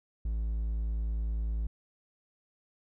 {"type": "tone", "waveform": "triangle", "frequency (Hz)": 55, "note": "A1", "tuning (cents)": 0, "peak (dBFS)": -27, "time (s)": [0.25, 1.67], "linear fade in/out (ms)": 5, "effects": []}